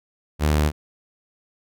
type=tone; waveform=sawtooth; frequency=75.4 Hz; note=D2; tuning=46 cents sharp; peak=-13 dBFS; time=0.39-0.72 s; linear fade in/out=50 ms; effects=none